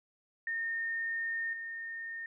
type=tone with level steps; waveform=sine; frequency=1829 Hz; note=A#6; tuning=33 cents flat; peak=-32 / -38 dBFS; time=0.47-2.26 s; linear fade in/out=2 ms; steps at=1.53 s; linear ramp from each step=2 ms; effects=none